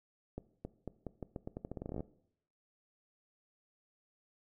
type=accelerating click train; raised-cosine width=2 ms; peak=-27 dBFS; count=20; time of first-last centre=0.38-2.006 s; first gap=270 ms; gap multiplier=0.84; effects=noise-tail reverb RT60 0.7 s tail -18 dB re dry